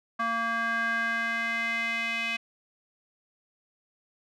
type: tone with band-pass filter sweep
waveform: square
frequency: 230 Hz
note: A#3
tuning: 23 cents flat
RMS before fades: -29 dBFS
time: 0.19-2.37 s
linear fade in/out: 10 ms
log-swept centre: 1300 to 2500 Hz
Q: 4.3
effects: none